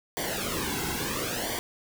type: noise with flanger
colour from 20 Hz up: pink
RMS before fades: -31 dBFS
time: 0.17-1.59 s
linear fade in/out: 0 ms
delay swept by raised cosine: 0.75 to 1.7 ms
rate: 0.73 Hz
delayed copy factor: -0.8
effects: none